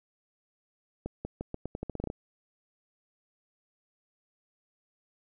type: accelerating click train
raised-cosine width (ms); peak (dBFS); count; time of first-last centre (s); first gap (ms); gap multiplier
2; -21; 13; 1.06-2.101; 190; 0.84
effects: none